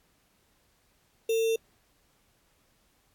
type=tone with sample-and-hold; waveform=sine; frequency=451.4 Hz; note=A4; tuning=44 cents sharp; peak=-23 dBFS; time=1.29-1.56 s; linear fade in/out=5 ms; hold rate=3150 Hz; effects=pink hiss -68 dBFS RMS until 3.14 s + AAC 64 kbps